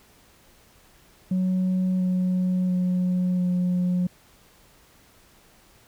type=tone with pitch steps; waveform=sine; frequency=185 / 183.19 / 181.4 / 179.63 Hz; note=F#3 / F#3 / F#3 / F3; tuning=0 / -17 / -34 / +49 cents; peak=-18 dBFS; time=1.31-4.07 s; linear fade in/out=5 ms; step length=690 ms; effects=tanh soft clip ceiling -19 dBFS + pink hiss -56 dBFS RMS until 5.87 s